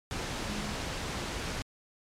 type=tone in noise; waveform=sine; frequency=208 Hz; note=G#3; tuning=3 cents sharp; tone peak=-38 dBFS; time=0.48-0.73 s; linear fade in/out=0 ms; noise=pink; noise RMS=-35 dBFS; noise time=0.11-1.62 s; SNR=-6 dB; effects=low-pass 7000 Hz 12 dB/octave + MP3 96 kbps